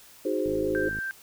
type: chord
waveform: sine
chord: Ab dominant seventh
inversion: second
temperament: equal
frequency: 311.1 / 370 / 415.3 / 523.3 Hz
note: Eb4 / Gb4 / Ab4 / C5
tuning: 0 / 0 / 0 / 0 cents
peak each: -30 dBFS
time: 0.25-0.89 s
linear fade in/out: 5 ms
type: click train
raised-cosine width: 3 ms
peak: -26 dBFS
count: 29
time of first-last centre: 0.46-0.987 s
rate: 53.1 Hz
type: tone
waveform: sine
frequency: 1570 Hz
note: G6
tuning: 2 cents sharp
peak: -29 dBFS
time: 0.75-1.11 s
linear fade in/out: 0 ms
effects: white hiss -52 dBFS RMS until 1.22 s